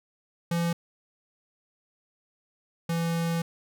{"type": "tone pair in turn", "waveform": "square", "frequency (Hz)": [169.9, 167.27], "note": ["F3", "E3"], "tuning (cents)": [-47, 26], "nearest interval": "unison", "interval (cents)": 27, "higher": "first", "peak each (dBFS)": [-25, -26], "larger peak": "first", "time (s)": [[0.51, 0.73], [2.89, 3.42]], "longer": "second", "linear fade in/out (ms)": 5, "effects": []}